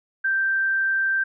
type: tone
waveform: sine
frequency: 1568 Hz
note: G6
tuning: in tune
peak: -19 dBFS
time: 0.24-1.24 s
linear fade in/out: 10 ms
effects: none